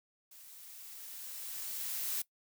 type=noise with level ramp; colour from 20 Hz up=blue; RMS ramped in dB=-55 to -35 dBFS; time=0.31-2.22 s; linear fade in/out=5 ms; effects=noise-tail reverb RT60 0.1 s tail -20 dB re dry